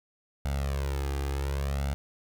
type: tone with flanger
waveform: sawtooth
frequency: 69.3 Hz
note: C#2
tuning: in tune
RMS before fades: -30 dBFS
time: 0.45-1.94 s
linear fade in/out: 0 ms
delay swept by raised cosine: 1.4 to 2.5 ms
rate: 0.68 Hz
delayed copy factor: +0.9
effects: none